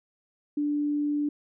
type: tone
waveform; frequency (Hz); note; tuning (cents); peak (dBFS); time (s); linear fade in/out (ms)
sine; 293.3; D4; -2; -24; 0.57-1.29; 5
effects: none